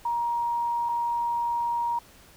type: tone pair in turn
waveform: sine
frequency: 944 / 944 Hz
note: A#5 / A#5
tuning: +22 / +22 cents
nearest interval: unison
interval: 0 cents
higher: neither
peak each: -24 dBFS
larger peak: neither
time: 0.05-0.89 / 0.89-1.99 s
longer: second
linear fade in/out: 5 ms
effects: pink hiss -53 dBFS RMS until 2.36 s